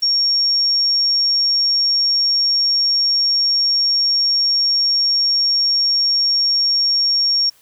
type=tone; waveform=sine; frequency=5540 Hz; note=F8; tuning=15 cents flat; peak=-13 dBFS; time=0.02-7.5 s; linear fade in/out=10 ms; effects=white hiss -53 dBFS RMS until 7.61 s